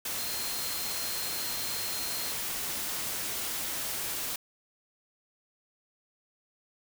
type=tone in noise; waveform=sine; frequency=4186 Hz; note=C8; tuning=in tune; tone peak=-39 dBFS; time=0.18-2.32 s; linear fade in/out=5 ms; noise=white; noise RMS=-34 dBFS; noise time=0.05-4.36 s; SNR=-8 dB; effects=none